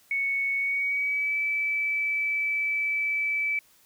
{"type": "tone with pitch glide", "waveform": "sine", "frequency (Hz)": [2217, 2308], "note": ["C#7", "D7"], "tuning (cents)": [0, -31], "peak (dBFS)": -24, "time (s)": [0.11, 3.59], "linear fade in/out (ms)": 2, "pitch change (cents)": 69, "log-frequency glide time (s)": [0.56, 1.38], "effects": ["white hiss -60 dBFS RMS until 3.85 s"]}